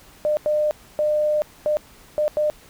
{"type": "tone bursts at uneven times", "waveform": "sine", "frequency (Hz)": 603, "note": "D5", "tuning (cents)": 46, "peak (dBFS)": -17, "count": 6, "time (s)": [[0.25, 0.37], [0.46, 0.71], [0.99, 1.42], [1.66, 1.77], [2.18, 2.28], [2.37, 2.5]], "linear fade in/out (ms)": 0, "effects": ["pink hiss -49 dBFS RMS until 2.69 s"]}